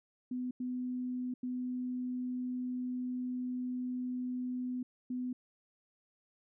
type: tone bursts at uneven times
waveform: sine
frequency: 250.7 Hz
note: B3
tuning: 26 cents sharp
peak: -34 dBFS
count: 4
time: 0.31-0.51 / 0.6-1.34 / 1.43-4.83 / 5.1-5.33 s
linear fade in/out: 5 ms
effects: none